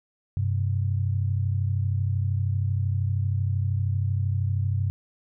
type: tone pair together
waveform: sine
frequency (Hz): 96.45 / 129.3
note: G2 / C3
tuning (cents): -28 / -20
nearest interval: perfect fourth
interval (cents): 508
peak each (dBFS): -23 / -28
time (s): 0.37-4.9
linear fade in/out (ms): 0
effects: none